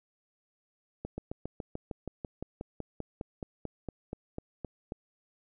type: slowing click train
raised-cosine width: 2 ms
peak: -23 dBFS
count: 21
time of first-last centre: 1.05-4.921 s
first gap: 130 ms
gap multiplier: 1.04
effects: none